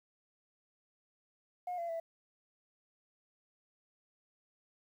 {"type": "tone with pitch steps", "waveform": "sine", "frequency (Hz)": [718, 682, 662], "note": ["F5", "F5", "E5"], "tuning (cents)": [48, -41, 7], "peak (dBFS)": -34, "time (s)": [1.67, 2], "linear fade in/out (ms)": 5, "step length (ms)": 110, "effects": ["tanh soft clip ceiling -33 dBFS", "11-bit"]}